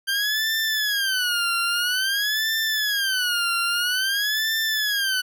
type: tone with vibrato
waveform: 20% pulse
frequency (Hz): 1568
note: G6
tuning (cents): 0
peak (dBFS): -16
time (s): 0.07-5.22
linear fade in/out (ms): 20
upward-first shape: sine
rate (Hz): 0.5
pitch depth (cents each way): 220
effects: none